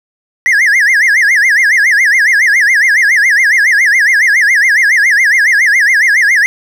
triangle tone with vibrato, 1864.7 Hz, A#6, in tune, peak -4 dBFS, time 0.46-6.46 s, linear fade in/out 0 ms, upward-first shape sine, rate 7.2 Hz, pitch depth 240 cents each way, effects none

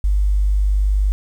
sine tone, 49.84 Hz, G1, 29 cents sharp, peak -13 dBFS, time 0.04-1.12 s, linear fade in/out 0 ms, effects 8-bit

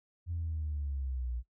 sine exponential sweep, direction down, 87.31 to 58.27 Hz, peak -32 dBFS, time 0.26-1.43 s, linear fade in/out 50 ms, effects noise-tail reverb RT60 0.1 s tail -19 dB re dry + tanh soft clip ceiling -28 dBFS

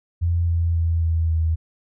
sine tone with pitch steps, 85.4 / 84.22 / 83.06 / 81.92 / 80.79 Hz, F2 / E2 / E2 / E2 / E2, -38 / +38 / +14 / -10 / -34 cents, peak -17 dBFS, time 0.21-1.56 s, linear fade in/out 20 ms, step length 270 ms, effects none

